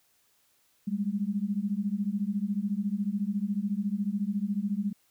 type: beating tone pair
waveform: sine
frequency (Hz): 196 / 210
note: G3 / G#3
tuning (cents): 0 / +19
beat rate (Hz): 14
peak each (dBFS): -30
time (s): 0.87-4.93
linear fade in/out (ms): 10
effects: white hiss -68 dBFS RMS until 5.1 s